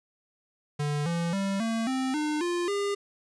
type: tone with pitch steps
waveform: square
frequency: 146.83 / 169.64 / 195.99 / 226.4 / 261.6 / 302.3 / 349.2 / 403.5 Hz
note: D3 / E3 / G3 / A3 / C4 / D#4 / F4 / G#4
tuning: 0 / +50 / 0 / +50 / 0 / -50 / 0 / -50 cents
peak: -27 dBFS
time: 0.79-2.95 s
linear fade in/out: 10 ms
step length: 270 ms
effects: resampled to 22050 Hz + 10-bit